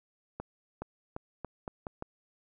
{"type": "accelerating click train", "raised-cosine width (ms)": 1, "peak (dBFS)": -23, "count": 7, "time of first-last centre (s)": [0.4, 2.024], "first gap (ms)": 420, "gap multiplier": 0.82, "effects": []}